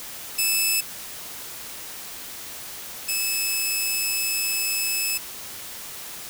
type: tone pair in turn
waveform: 10% pulse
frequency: 2613 / 2603 Hz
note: E7 / E7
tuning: -16 / -22 cents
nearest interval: unison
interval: 6 cents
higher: first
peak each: -11 / -14 dBFS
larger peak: first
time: 0.38-0.81 / 3.08-5.18 s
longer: second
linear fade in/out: 10 ms
effects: white hiss -37 dBFS RMS until 6.29 s